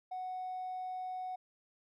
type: tone with hard clipping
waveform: sine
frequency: 740 Hz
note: F#5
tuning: in tune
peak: -38 dBFS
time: 0.11-1.36 s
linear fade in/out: 10 ms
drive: 1 dB
effects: none